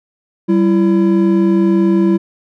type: tone pair together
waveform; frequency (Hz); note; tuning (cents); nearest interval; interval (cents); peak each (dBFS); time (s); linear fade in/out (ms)
triangle; 193.24 / 335.3; G3 / E4; -25 / +30; minor seventh; 955; -10; 0.48-2.18; 20
effects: none